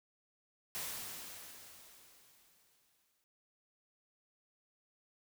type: noise with exponential decay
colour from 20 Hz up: white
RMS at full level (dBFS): -40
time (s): 0.75-3.24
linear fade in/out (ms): 0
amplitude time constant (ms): 540
effects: none